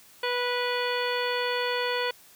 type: harmonic tone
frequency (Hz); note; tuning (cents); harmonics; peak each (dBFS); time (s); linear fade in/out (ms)
490.9; B4; -10; 1 / 2 / 3 / 4 / 5 / 6 / 7 / 9; -29 / -32 / -34 / -35 / -36 / -37 / -37 / -39; 0.23-2.11; 5
effects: white hiss -54 dBFS RMS until 2.35 s + high-pass 60 Hz 12 dB/octave